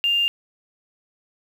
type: tone with quantisation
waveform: sine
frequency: 2800 Hz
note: F7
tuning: 4 cents sharp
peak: -17 dBFS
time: 0.04-0.28 s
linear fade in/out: 0 ms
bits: 7
effects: none